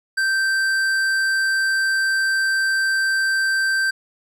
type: tone with tanh clipping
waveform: sine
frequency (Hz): 1562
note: G6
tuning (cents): -7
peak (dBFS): -19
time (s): 0.17-3.91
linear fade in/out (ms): 10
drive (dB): 13
effects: none